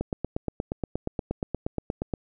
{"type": "click train", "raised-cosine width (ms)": 2, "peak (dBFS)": -14, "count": 19, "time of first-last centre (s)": [0.01, 2.138], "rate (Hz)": 8.46, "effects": []}